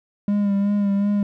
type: tone with vibrato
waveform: triangle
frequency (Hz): 201.9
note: G#3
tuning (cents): -49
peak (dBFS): -15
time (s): 0.28-1.23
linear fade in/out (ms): 2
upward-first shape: sine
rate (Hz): 2.7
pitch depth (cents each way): 31
effects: none